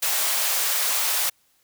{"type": "high-pass noise", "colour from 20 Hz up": "white", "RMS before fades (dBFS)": -23, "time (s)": [0.02, 1.3], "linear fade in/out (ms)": 10, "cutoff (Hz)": 540, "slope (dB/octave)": 24, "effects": ["white hiss -64 dBFS RMS until 1.63 s"]}